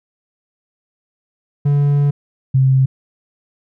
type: tone pair in turn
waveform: triangle / sine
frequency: 143.5 / 132.39 Hz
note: D3 / C3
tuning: -40 / +21 cents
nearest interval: minor second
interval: 139 cents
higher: first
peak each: -9 dBFS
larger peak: neither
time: 1.65-2.11 / 2.54-2.86 s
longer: first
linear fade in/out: 10 ms
effects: none